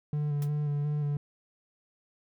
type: tone with vibrato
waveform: triangle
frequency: 146.83 Hz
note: D3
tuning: in tune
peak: -25 dBFS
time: 0.13-1.17 s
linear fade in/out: 2 ms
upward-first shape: square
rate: 2.8 Hz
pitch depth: 21 cents each way
type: noise with exponential decay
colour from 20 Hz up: white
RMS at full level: -41 dBFS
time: 0.42-0.5 s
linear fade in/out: 2 ms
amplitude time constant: 17 ms
effects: none